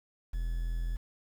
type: tone with quantisation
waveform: triangle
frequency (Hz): 41.94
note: E1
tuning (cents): +31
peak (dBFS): -28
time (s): 0.33-0.97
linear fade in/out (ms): 10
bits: 9
effects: none